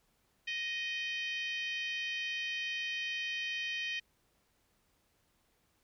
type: harmonic tone with a mistuned harmonic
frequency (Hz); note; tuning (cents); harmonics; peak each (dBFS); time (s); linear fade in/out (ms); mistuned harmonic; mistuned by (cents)
622.3; D#5; 0; 3 / 4 / 5 / 6 / 7 / 8 / 9; -40 / -38 / -40 / -50 / -54 / -54 / -56; 0.47-4; 10; 9; +61
effects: pink hiss -74 dBFS RMS until 5.83 s